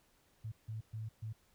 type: tone bursts at uneven times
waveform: sine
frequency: 110 Hz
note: A2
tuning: in tune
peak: -39 dBFS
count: 4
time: 0.44-0.52 / 0.68-0.81 / 0.93-1.09 / 1.22-1.33 s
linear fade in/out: 10 ms
effects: pink hiss -71 dBFS RMS until 1.54 s